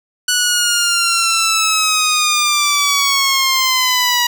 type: linear sweep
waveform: 10% pulse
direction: down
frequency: 1480 to 962 Hz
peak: -4 dBFS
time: 0.28-4.27 s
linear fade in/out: 5 ms
effects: none